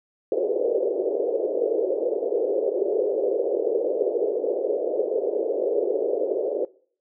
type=band-pass noise; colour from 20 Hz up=pink; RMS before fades=-24 dBFS; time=0.32-6.65 s; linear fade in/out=2 ms; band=390 to 540 Hz; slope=48 dB/octave; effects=noise-tail reverb RT60 0.5 s tail -22 dB re dry